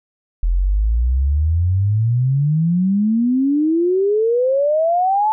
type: exponential sweep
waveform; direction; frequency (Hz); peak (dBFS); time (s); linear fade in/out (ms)
sine; up; 41.2 to 880; -13; 0.43-5.32; 0
effects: none